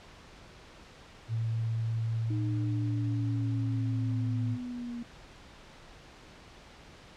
sine tone, 113.2 Hz, A2, 50 cents sharp, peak -28 dBFS, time 1.28-4.58 s, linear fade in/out 50 ms
sine linear sweep, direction down, 310 to 236.3 Hz, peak -35 dBFS, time 2.3-5.03 s, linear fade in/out 5 ms
effects pink hiss -52 dBFS RMS until 7.16 s + low-pass 5000 Hz 12 dB/octave

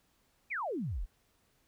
sine exponential sweep, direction down, 2594 to 30.87 Hz, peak -33 dBFS, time 0.5-1.06 s, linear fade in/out 20 ms, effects pink hiss -72 dBFS RMS until 1.67 s

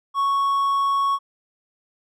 triangle tone, 1108.7 Hz, C#6, in tune, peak -16 dBFS, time 0.14-1.19 s, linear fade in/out 50 ms, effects none

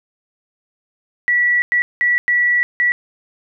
sine tone bursts at uneven times, 1946 Hz, B6, 26 cents flat, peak -12 dBFS, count 5, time 1.28-1.62 / 1.72-1.82 / 2.01-2.18 / 2.28-2.63 / 2.8-2.92 s, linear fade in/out 0 ms, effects none

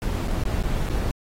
brown noise with dropouts, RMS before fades -24 dBFS, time 0.02-1.11 s, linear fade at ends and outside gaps 0 ms, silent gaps 0.276-0.282 / 0.436-0.454 / 0.628-0.636 / 0.888-0.898 s, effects AAC 48 kbps

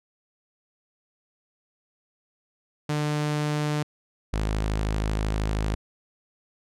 sawtooth tone pair in turn, 149.5 / 52.86 Hz, D3 / G#1, +31 / +31 cents, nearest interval octave + tritone, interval 1800 cents, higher first, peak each -20 dBFS, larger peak neither, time 2.89-3.83 / 4.33-5.75 s, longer second, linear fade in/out 5 ms, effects low-pass 9000 Hz 12 dB/octave

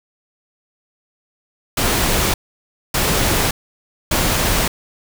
pink noise bursts, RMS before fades -17 dBFS, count 3, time 1.77-4.68 s, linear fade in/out 5 ms, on 570 ms, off 600 ms, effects none

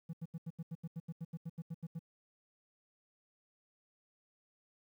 triangle tone bursts, 164.8 Hz, E3, in tune, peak -36 dBFS, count 16, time 0.09-1.993 s, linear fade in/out 10 ms, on 43 ms, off 81 ms, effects tanh soft clip ceiling -32 dBFS + 12-bit

